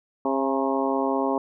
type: harmonic tone with a mistuned harmonic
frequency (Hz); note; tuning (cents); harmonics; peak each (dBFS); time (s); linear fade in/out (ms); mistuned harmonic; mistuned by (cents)
134.9; C#3; -47; 2 / 3 / 4 / 5 / 6 / 7 / 8; -26 / -28 / -29 / -30 / -31 / -31 / -32; 0.25-1.38; 2; 6; +52
effects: none